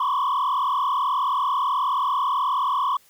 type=tone with frequency modulation; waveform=sine; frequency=1068 Hz; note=C6; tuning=35 cents sharp; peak=-17 dBFS; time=0-2.97 s; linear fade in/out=5 ms; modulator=38.5 Hz; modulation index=2.2; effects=tanh soft clip ceiling -19 dBFS + white hiss -57 dBFS RMS until 3.09 s